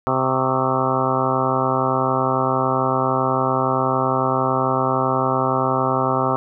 harmonic tone with a mistuned harmonic, 130.81 Hz, C3, in tune, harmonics 1 / 2 / 3 / 4 / 5 / 6 / 7 / 8 / 9 / 10, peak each -26 / -26 / -26 / -26 / -26 / -26 / -26 / -26 / -26 / -26 dBFS, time 0.07-6.36 s, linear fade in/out 0 ms, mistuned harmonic 8, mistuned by +71 cents, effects none

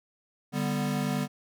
square chord, G major, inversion second, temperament equal, 146.83 / 196 / 246.9 Hz, D3 / G3 / B3, 0 / 0 / 0 cents, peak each -32 dBFS, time 0.52-1.28 s, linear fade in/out 50 ms, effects none

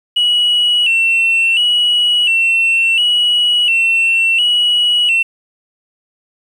sine tone with vibrato, 2809 Hz, F7, 9 cents sharp, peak -8 dBFS, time 0.16-5.23 s, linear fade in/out 10 ms, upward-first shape square, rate 0.71 Hz, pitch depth 68 cents each way, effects tanh soft clip ceiling -7 dBFS + 7-bit

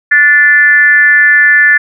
sine tone with frequency modulation, 1752 Hz, A6, 8 cents flat, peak -3 dBFS, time 0.11-1.78 s, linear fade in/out 10 ms, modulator 299 Hz, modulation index 0.61, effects none

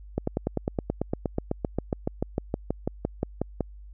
slowing click train, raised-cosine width 2 ms, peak -12 dBFS, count 26, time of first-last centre 0.18-3.607 s, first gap 94 ms, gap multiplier 1.03, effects added 50 Hz sine -42 dBFS peak until 3.93 s

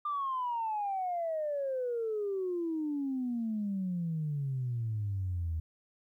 sine exponential sweep, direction down, 1200 to 78.6 Hz, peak -30 dBFS, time 0.05-5.6 s, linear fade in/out 5 ms, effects tanh soft clip ceiling -26 dBFS + 12-bit

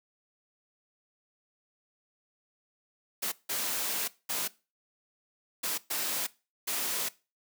white noise bursts at uneven times, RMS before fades -32 dBFS, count 6, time 3.22-3.32 / 3.49-4.08 / 4.29-4.48 / 5.63-5.78 / 5.9-6.27 / 6.67-7.09 s, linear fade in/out 10 ms, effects noise-tail reverb RT60 0.3 s tail -20 dB re dry + high-pass 200 Hz 12 dB/octave

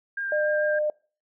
sine tone with vibrato, 1600 Hz, G6, 35 cents sharp, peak -27 dBFS, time 0.17-0.79 s, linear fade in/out 5 ms, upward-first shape triangle, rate 6.8 Hz, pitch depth 19 cents each way
sine tone, 604 Hz, D5, 48 cents sharp, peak -22 dBFS, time 0.32-0.9 s, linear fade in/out 2 ms
effects noise-tail reverb RT60 0.4 s tail -25 dB re dry

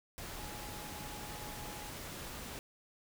sine tone in noise, 838 Hz, G#5, 15 cents sharp, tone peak -51 dBFS, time 0.39-1.89 s, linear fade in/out 0 ms, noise pink, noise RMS -45 dBFS, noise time 0.18-2.59 s, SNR -9 dB, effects none

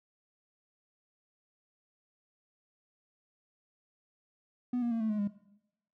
triangle tone with pitch steps, 246.9 / 237.5 / 228.5 / 219.8 / 211.5 / 203.5 Hz, B3 / A#3 / A#3 / A3 / G#3 / G#3, 0 / +33 / -34 / -2 / +32 / -35 cents, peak -26 dBFS, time 4.73-5.276 s, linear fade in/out 5 ms, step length 91 ms, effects noise-tail reverb RT60 0.8 s tail -17 dB re dry + tanh soft clip ceiling -22 dBFS

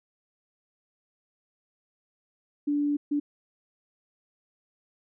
sine tone bursts at uneven times, 290.8 Hz, D4, 17 cents flat, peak -23 dBFS, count 2, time 2.67-2.97 / 3.11-3.2 s, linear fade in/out 10 ms, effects none

